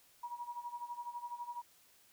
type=tone with tremolo; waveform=sine; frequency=959 Hz; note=A#5; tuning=49 cents sharp; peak=-38 dBFS; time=0.23-1.62 s; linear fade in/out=5 ms; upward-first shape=sine; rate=12 Hz; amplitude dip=80%; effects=white hiss -66 dBFS RMS until 2.12 s

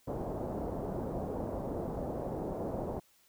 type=low-pass noise; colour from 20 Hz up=white; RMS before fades=-37 dBFS; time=0.07-3 s; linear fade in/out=10 ms; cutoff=670 Hz; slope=24 dB/octave; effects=white hiss -67 dBFS RMS until 3.28 s

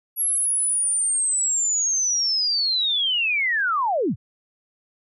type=linear sweep; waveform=sine; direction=down; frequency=11380 to 72.4 Hz; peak=-19 dBFS; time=0.16-4.16 s; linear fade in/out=50 ms; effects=none

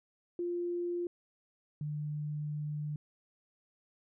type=tone pair in turn; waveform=sine; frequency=349.2 / 149.39 Hz; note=F4 / D3; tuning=0 / +30 cents; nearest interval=octave + minor third; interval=1470 cents; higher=first; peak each=-32 / -34 dBFS; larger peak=first; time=0.39-1.07 / 1.81-2.96 s; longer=second; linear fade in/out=2 ms; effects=none

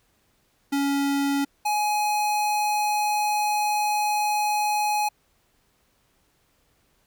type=tone pair in turn; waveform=square; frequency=280 / 839.1 Hz; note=C#4 / G#5; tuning=+18 / +18 cents; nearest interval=octave + perfect fifth; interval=1900 cents; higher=second; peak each=-22 dBFS; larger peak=neither; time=0.72-1.45 / 1.65-5.09 s; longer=second; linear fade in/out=10 ms; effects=pink hiss -66 dBFS RMS until 7.06 s

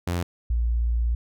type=tone pair in turn; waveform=sawtooth / sine; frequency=87.31 / 58.27 Hz; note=F2 / A#1; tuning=0 / 0 cents; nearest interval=perfect fifth; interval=700 cents; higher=first; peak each=-20 dBFS; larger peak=neither; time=0.07-0.23 / 0.5-1.15 s; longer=second; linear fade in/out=5 ms; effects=none

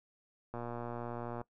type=click train; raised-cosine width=1 ms; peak=-27 dBFS; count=105; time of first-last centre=0.54-1.414 s; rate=119 Hz; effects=noise-tail reverb RT60 0.1 s tail -20 dB re dry

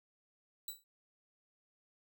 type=tone with exponential decay; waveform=10% pulse; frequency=3946 Hz; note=B7; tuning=2 cents flat; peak=-29 dBFS; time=0.68-0.84 s; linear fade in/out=2 ms; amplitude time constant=33 ms; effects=none

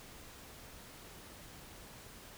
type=silence; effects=pink hiss -53 dBFS RMS until 2.37 s

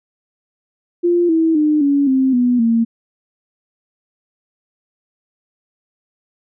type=tone with pitch steps; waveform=sine; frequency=347.8 / 324.5 / 302.8 / 282.5 / 263.6 / 245.9 / 229.5 Hz; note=F4 / E4 / D#4 / C#4 / C4 / B3 / A#3; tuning=-7 / -27 / -47 / +33 / +13 / -7 / -27 cents; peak=-11 dBFS; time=1.03-2.85 s; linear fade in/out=20 ms; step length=260 ms; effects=none

